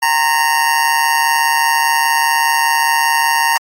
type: tone with amplitude modulation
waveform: 25% pulse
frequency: 923 Hz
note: A#5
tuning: 17 cents flat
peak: -5 dBFS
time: 0.02-3.58 s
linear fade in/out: 10 ms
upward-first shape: sine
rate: 145 Hz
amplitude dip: 65%
effects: AAC 48 kbps

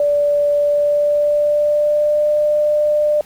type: tone with pitch glide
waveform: sine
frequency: 582 to 597.7 Hz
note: D5 to D5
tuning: -16 to +30 cents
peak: -12 dBFS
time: 0-3.21 s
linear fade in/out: 2 ms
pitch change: +46 cents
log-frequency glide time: 0.53-2.3 s
effects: pink hiss -45 dBFS RMS until 3.25 s

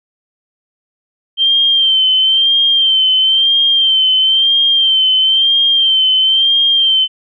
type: tone with vibrato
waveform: sine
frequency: 3136 Hz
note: G7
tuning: in tune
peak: -8 dBFS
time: 1.37-7.08 s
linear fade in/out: 50 ms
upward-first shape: sine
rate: 1 Hz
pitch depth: 47 cents each way
effects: none

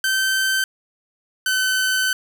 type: tone pair in turn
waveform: sawtooth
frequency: 1546 / 1522.1 Hz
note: G6 / F#6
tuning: -24 / +49 cents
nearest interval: unison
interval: 27 cents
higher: first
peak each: -14 dBFS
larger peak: neither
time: 0.04-0.64 / 1.46-2.13 s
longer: second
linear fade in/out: 2 ms
effects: none

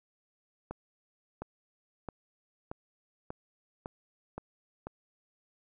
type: accelerating click train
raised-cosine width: 1 ms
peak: -24 dBFS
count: 8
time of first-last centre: 0.71-4.87 s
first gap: 710 ms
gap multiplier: 0.94
effects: none

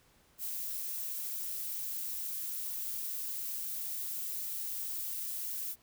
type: noise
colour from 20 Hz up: violet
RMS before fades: -38 dBFS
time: 0.38-5.76 s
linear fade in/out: 50 ms
effects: pink hiss -66 dBFS RMS until 5.82 s

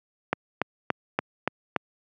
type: click train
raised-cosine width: 0.5 ms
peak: -7 dBFS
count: 6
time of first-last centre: 0.33-1.763 s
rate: 3.49 Hz
effects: high-pass 150 Hz 12 dB/octave

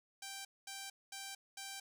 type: tone bursts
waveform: 5% pulse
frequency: 784 Hz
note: G5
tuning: in tune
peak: -33 dBFS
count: 4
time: 0.22-1.8 s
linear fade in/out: 5 ms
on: 230 ms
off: 220 ms
effects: none

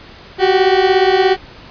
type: beating tone pair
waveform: 30% pulse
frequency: 370 / 387 Hz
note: F#4 / G4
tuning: 0 / -22 cents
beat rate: 17 Hz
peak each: -10 dBFS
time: 0.38-1.37 s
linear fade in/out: 50 ms
effects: pink hiss -38 dBFS RMS until 1.7 s + resampled to 11025 Hz

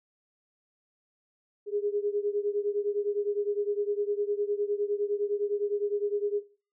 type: beating tone pair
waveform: sine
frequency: 407.6 / 417.4 Hz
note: G#4 / G#4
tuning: -32 / +9 cents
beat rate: 9.8 Hz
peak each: -30 dBFS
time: 1.66-6.43 s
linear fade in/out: 50 ms
effects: noise-tail reverb RT60 0.4 s tail -18 dB re dry

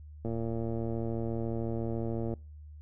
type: click train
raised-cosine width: 2 ms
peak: -22 dBFS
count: 239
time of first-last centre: 0.25-2.338 s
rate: 114 Hz
effects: noise-tail reverb RT60 0.4 s tail -26 dB re dry + added 75 Hz sine -45 dBFS peak until 2.81 s

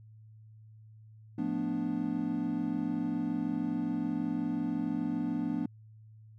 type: chord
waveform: triangle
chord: B half-diminished seventh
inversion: second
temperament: equal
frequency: 174.61 / 220 / 246.9 / 293.7 Hz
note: F3 / A3 / B3 / D4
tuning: 0 / 0 / 0 / 0 cents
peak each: -36 / -36 / -32 / -32 dBFS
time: 1.38-5.66 s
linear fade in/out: 5 ms
effects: added 109 Hz sine -51 dBFS peak until 6.38 s

